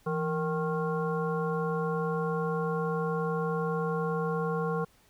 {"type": "harmonic tone with a mistuned harmonic", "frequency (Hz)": 154.8, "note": "D#3", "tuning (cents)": -9, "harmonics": [1, 3, 5, 7, 9], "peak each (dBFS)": [-31, -31, -39, -36, -40], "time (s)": [0.06, 4.85], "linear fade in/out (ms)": 10, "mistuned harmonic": 1, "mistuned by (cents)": 130, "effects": ["pink hiss -63 dBFS RMS until 5.09 s"]}